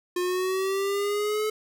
square linear sweep, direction up, 355.5 to 432.4 Hz, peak -25 dBFS, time 0.16-1.5 s, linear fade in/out 5 ms, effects none

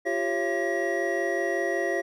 triangle tone cluster, 346.3 / 391.7 / 549 / 677 / 1909 Hz, F4 / G4 / C#5 / E5 / A#6, -15 / -1 / -17 / +46 / +41 cents, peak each -29 dBFS, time 0.05-2.02 s, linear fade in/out 20 ms, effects none

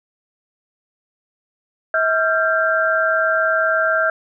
sine tone cluster, 644 / 1376 / 1582 Hz, E5 / F6 / G6, -41 / -26 / +15 cents, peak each -19 dBFS, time 1.94-4.1 s, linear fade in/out 2 ms, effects none

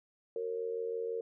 sine tone with amplitude modulation, 460 Hz, A#4, 23 cents flat, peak -30 dBFS, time 0.36-1.21 s, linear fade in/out 2 ms, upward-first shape sine, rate 86 Hz, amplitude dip 75%, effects none

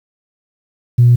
sine tone, 120.9 Hz, B2, 36 cents flat, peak -4 dBFS, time 0.98-1.16 s, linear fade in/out 10 ms, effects tanh soft clip ceiling -1 dBFS + 7-bit

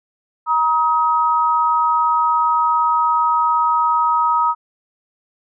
sine tone pair together, 948 / 1265.4 Hz, A#5 / D#6, +29 / +29 cents, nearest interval perfect fourth, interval 500 cents, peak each -16 dBFS, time 0.46-4.55 s, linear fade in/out 50 ms, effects none

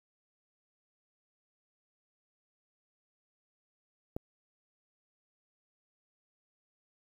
click, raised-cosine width 2 ms, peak -22 dBFS, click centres 4.165 s, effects 9-bit

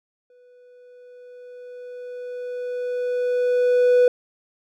triangle tone with exponential growth, 493.9 Hz, B4, in tune, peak -9 dBFS, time 0.3-4.08 s, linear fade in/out 2 ms, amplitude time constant 820 ms, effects tanh soft clip ceiling -5 dBFS

